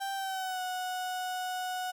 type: tone with pitch glide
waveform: 35% pulse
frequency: 784 to 735.7 Hz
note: G5 to F#5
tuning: 0 to -10 cents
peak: -31 dBFS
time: 0-1.92 s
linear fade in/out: 20 ms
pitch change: -110 cents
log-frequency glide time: 0.14-0.61 s
effects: none